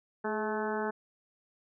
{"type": "harmonic tone with a mistuned harmonic", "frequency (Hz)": 216, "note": "A3", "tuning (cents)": -32, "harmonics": [1, 2, 3, 4, 5, 6, 7, 8], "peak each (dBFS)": [-37, -34, -40, -37, -42, -44, -40, -45], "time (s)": [0.24, 0.91], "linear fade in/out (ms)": 10, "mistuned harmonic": 2, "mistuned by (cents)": -33, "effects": []}